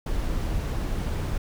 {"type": "noise", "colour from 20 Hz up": "brown", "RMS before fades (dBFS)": -27, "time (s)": [0.06, 1.38], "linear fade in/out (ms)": 5, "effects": []}